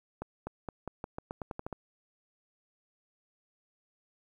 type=accelerating click train; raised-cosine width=1 ms; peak=-23 dBFS; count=12; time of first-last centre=0.22-1.727 s; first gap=250 ms; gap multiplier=0.87; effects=10-bit